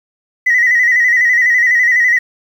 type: tone with vibrato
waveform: sine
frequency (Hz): 1945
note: B6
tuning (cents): -27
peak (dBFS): -7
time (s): 0.46-2.19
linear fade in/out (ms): 10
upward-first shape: square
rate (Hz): 12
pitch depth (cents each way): 53
effects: tanh soft clip ceiling -4 dBFS + 7-bit